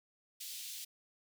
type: high-pass noise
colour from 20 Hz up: pink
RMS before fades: -45 dBFS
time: 0.4-0.85 s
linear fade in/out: 10 ms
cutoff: 3100 Hz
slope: 24 dB/octave
effects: none